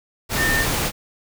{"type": "tone in noise", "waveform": "sine", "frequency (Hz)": 1810, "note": "A6", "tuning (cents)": 48, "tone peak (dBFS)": -19, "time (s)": [0.36, 0.66], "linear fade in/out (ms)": 50, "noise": "pink", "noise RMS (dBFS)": -22, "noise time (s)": [0.29, 0.92], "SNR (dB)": 0, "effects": []}